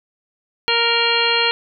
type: harmonic tone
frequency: 466.5 Hz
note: A#4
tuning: 1 cent sharp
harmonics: 1 / 2 / 3 / 4 / 5 / 6 / 7 / 9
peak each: -23 / -23 / -24 / -26 / -23 / -20 / -24 / -22 dBFS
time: 0.68-1.51 s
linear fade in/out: 0 ms
effects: none